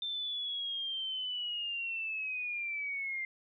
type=linear sweep; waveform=sine; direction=down; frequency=3581 to 2093 Hz; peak=-34 dBFS; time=0.02-3.25 s; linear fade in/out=2 ms; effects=none